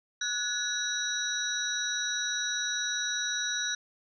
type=tone cluster; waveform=sine; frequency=1467 / 1692 / 3865 / 5830 Hz; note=F#6 / G#6 / B7 / F#8; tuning=-15 / +32 / -38 / -26 cents; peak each=-34 / -37 / -33 / -34 dBFS; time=0.21-3.75 s; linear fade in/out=5 ms; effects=none